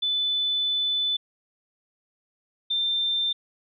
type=tone pair in turn; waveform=sine; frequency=3500 / 3580 Hz; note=A7 / A7; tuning=-10 / +29 cents; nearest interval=unison; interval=39 cents; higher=second; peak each=-22 dBFS; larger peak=neither; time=0.02-1.17 / 2.7-3.33 s; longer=first; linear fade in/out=10 ms; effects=none

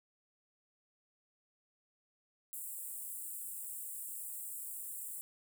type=high-pass noise; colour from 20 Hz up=pink; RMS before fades=-44 dBFS; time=2.53-5.21 s; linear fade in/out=0 ms; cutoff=7700 Hz; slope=96 dB/octave; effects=none

